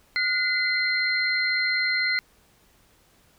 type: tone cluster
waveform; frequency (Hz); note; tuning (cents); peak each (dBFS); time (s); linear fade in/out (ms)
sine; 1444 / 2046 / 4178; F#6 / C7 / C8; -43 / -39 / -3; -29 / -23 / -28; 0.16-2.19; 0
effects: pink hiss -60 dBFS RMS until 3.38 s